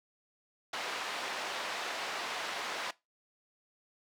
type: band-pass noise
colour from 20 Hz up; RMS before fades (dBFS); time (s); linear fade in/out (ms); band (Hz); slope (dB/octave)
pink; -38; 0.73-2.91; 5; 660 to 4300; 12
effects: noise-tail reverb RT60 0.2 s tail -19 dB re dry